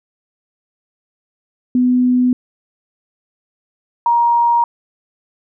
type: tone pair in turn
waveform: sine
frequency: 249.8 / 943.1 Hz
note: B3 / A#5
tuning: +20 / +20 cents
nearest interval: octave + major seventh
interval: 2300 cents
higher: second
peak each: -10 dBFS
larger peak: neither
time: 1.75-2.33 / 4.06-4.64 s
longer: neither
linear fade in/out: 2 ms
effects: none